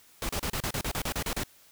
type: noise bursts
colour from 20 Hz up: pink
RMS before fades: -31 dBFS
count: 12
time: 0.22-1.435 s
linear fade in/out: 2 ms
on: 71 ms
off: 33 ms
effects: white hiss -58 dBFS RMS until 1.71 s